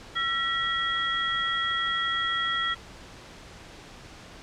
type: tone cluster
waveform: sine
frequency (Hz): 1347 / 1923 / 3304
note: E6 / B6 / G#7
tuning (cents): +37 / -47 / -10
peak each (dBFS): -29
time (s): 0.15-2.75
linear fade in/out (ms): 20
effects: pink hiss -46 dBFS RMS until 4.42 s + low-pass 6000 Hz 12 dB/octave